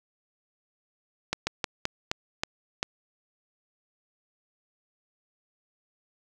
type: slowing click train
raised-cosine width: 0.2 ms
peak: -9 dBFS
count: 7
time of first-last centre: 1.33-2.829 s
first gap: 140 ms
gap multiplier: 1.23
effects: none